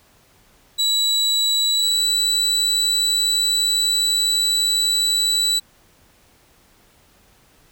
35% pulse tone with pitch glide, 3919 to 3951 Hz, B7 to B7, -14 to 0 cents, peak -15 dBFS, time 0.78-5.6 s, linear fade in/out 20 ms, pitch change +14 cents, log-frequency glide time 1.59-2.05 s, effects pink hiss -55 dBFS RMS until 7.71 s

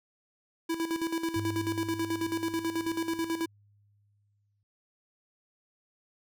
square tone with tremolo, 329.6 Hz, E4, in tune, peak -28 dBFS, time 0.69-3.46 s, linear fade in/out 10 ms, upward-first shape square, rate 9.2 Hz, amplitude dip 65%
sine tone with exponential decay, 102.3 Hz, G#2, 26 cents flat, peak -32 dBFS, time 1.36-4.63 s, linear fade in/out 0 ms, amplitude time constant 710 ms
effects none

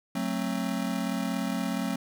square chord, F# diminished, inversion none, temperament just, 185 / 222 / 266.4 Hz, F#3 / A3 / C4, 0 / +16 / +31 cents, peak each -33 dBFS, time 0.15-1.96 s, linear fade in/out 5 ms, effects none

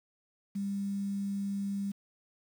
sine tone with quantisation, 199 Hz, G3, 26 cents sharp, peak -31 dBFS, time 0.55-1.92 s, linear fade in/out 10 ms, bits 9, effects none

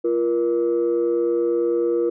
sine tone pair together, 345.3 / 474.4 Hz, F4 / A#4, -20 / +30 cents, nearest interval perfect fourth, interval 550 cents, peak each -19 dBFS, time 0.04-2.1 s, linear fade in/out 10 ms, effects tanh soft clip ceiling -13 dBFS

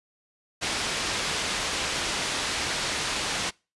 white low-pass noise, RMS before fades -29 dBFS, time 0.61-3.51 s, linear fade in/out 20 ms, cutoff 5000 Hz, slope 12 dB/octave, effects noise-tail reverb RT60 0.3 s tail -25 dB re dry + resampled to 24000 Hz

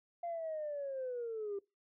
sine linear sweep, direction down, 695 to 392 Hz, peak -36 dBFS, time 0.23-1.59 s, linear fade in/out 5 ms, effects noise-tail reverb RT60 0.2 s tail -20 dB re dry + tanh soft clip ceiling -33 dBFS

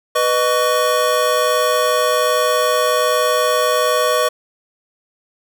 square tone cluster, 494.8 / 616 / 1127 Hz, B4 / D#5 / C#6, +3 / -17 / +28 cents, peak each -19 dBFS, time 0.15-4.29 s, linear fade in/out 10 ms, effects none

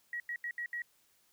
sine tone bursts at uneven times, 1910 Hz, A#6, 42 cents sharp, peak -35 dBFS, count 5, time 0.13-0.2 / 0.29-0.36 / 0.44-0.51 / 0.58-0.66 / 0.73-0.82 s, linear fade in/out 2 ms, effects white hiss -70 dBFS RMS until 1.32 s

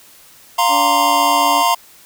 square chord, F suspended fourth, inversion none, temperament equal, 698.5 / 932.3 / 1046.5 Hz, F5 / Bb5 / C6, 0 / 0 / 0 cents, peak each -19 / -16 / -17 dBFS, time 0.58-1.75 s, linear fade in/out 10 ms
harmonic tone, 287.9 Hz, D4, 34 cents flat, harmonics 1 / 2 / 3 / 4, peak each -25 / -27 / -28 / -29 dBFS, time 0.68-1.64 s, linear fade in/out 50 ms
effects white hiss -45 dBFS RMS until 2.05 s

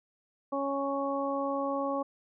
harmonic tone, 277.2 Hz, C#4, in tune, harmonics 1 / 2 / 3 / 4, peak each -34 / -32 / -37 / -35 dBFS, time 0.52-2.03 s, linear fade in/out 10 ms, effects none

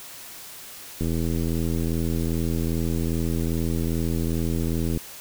click train, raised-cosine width 3 ms, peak -14 dBFS, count 328, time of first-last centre 1.01-4.974 s, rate 82.5 Hz, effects white hiss -41 dBFS RMS until 5.2 s

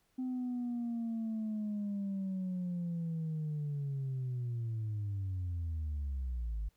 sine linear sweep, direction down, 257.7 to 50.2 Hz, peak -32 dBFS, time 0.18-6.69 s, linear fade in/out 10 ms, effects tanh soft clip ceiling -32 dBFS + pink hiss -75 dBFS RMS until 6.76 s

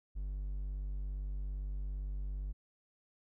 triangle tone, 48.79 Hz, G1, 7 cents flat, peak -34 dBFS, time 0.15-2.53 s, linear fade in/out 20 ms, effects none

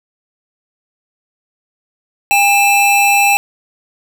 square tone pair together, 805.1 / 2637 Hz, G5 / E7, +46 / 0 cents, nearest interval octave + major sixth, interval 2054 cents, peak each -12 dBFS, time 2.31-3.37 s, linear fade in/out 0 ms, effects none

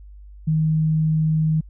sine tone, 157.2 Hz, D#3, 18 cents sharp, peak -16 dBFS, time 0.47-1.61 s, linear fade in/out 10 ms, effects added 50 Hz sine -39 dBFS peak until 1.69 s

